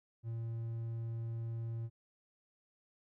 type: tone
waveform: triangle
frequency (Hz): 114.8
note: A#2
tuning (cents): -26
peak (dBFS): -35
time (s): 0.23-1.9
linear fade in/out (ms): 50
effects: none